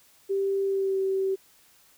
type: tone with pitch glide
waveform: sine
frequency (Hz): 392 to 384.6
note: G4 to G4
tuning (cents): 0 to -33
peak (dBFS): -23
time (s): 0.29-1.36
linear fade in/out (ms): 20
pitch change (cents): -33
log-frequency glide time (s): 0.64-0.99
effects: white hiss -59 dBFS RMS until 1.97 s